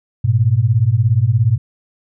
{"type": "beating tone pair", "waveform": "sine", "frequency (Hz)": [103.83, 120.83], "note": ["G#2", "B2"], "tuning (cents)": [0, -37], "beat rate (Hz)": 17, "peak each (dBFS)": [-14, -13], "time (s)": [0.24, 1.58], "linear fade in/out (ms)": 10, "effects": []}